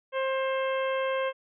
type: harmonic tone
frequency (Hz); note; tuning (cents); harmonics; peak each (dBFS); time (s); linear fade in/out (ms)
530; C5; +22; 1 / 2 / 3 / 4 / 5 / 6; -27 / -33 / -37 / -39 / -41 / -43; 0.12-1.33; 50
effects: none